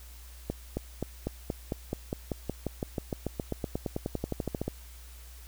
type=accelerating click train; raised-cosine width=2 ms; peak=-17 dBFS; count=30; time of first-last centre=0.5-4.68 s; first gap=270 ms; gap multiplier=0.95; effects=added 60 Hz sine -46 dBFS peak until 5.47 s + white hiss -54 dBFS RMS until 5.47 s